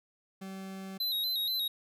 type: tone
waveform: 40% pulse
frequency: 191.8 Hz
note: G3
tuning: 37 cents flat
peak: -39 dBFS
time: 0.41-0.98 s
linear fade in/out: 10 ms
type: tone with vibrato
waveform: square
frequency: 3917 Hz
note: B7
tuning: 15 cents flat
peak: -30 dBFS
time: 1-1.68 s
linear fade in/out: 5 ms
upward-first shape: square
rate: 4.2 Hz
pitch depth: 57 cents each way
effects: none